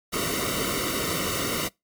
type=noise with comb filter; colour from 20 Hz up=pink; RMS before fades=-27 dBFS; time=0.12-1.69 s; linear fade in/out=20 ms; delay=1.2 ms; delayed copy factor=-1; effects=noise-tail reverb RT60 0.2 s tail -25 dB re dry + MP3 96 kbps